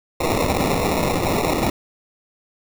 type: noise with sample-and-hold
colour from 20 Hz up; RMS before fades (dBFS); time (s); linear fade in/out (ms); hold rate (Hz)
white; -20; 0.2-1.7; 5; 1575
effects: none